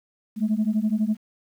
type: beating tone pair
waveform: sine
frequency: 209.3 / 221.3 Hz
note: G#3 / A3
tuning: +14 / +10 cents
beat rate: 12 Hz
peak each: -22 dBFS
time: 0.36-1.17 s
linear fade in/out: 50 ms
effects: tanh soft clip ceiling -15 dBFS + 9-bit